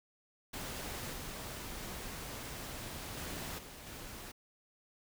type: noise with level steps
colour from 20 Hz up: pink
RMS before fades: -42 / -44 / -42 / -50 / -47 dBFS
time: 0.53-4.32 s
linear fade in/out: 10 ms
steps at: 1.13 / 3.17 / 3.58 / 3.86 s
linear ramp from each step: 10 ms
effects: none